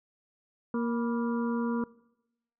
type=harmonic tone with a mistuned harmonic; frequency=234.4 Hz; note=A#3; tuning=10 cents sharp; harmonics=1 / 2 / 4 / 5 / 6; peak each=-28 / -34 / -40 / -42 / -44 dBFS; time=0.74-1.84 s; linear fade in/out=2 ms; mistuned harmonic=4; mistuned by=+72 cents; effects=noise-tail reverb RT60 0.9 s tail -22 dB re dry